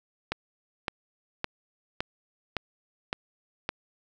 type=click train; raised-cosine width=0.3 ms; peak=-12 dBFS; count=7; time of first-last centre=0.32-3.691 s; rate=1.78 Hz; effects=none